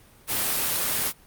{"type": "noise", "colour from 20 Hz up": "white", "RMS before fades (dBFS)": -25, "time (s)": [0.27, 1.13], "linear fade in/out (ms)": 50, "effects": ["pink hiss -54 dBFS RMS until 1.26 s", "Opus 32 kbps"]}